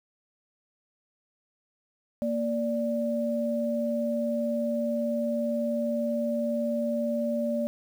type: tone pair together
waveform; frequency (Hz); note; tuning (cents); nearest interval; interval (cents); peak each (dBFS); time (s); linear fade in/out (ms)
sine; 233.1 / 585; A#3 / D5; 0 / -7; octave + major third; 1593; -28; 2.22-7.67; 0
effects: 9-bit